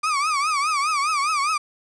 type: tone with vibrato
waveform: 35% pulse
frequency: 1190 Hz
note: D6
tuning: 22 cents sharp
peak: -18 dBFS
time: 0.03-1.58 s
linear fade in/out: 10 ms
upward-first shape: triangle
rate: 4.9 Hz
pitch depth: 160 cents each way
effects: resampled to 22050 Hz + 8-bit